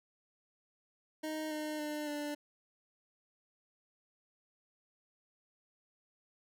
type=tone with pitch steps; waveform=25% pulse; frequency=311.1 / 305.4 / 299.8 / 294.3 Hz; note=D#4 / D#4 / D4 / D4; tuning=0 / -32 / +36 / +4 cents; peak=-33 dBFS; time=1.23-2.35 s; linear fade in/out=10 ms; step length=280 ms; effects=none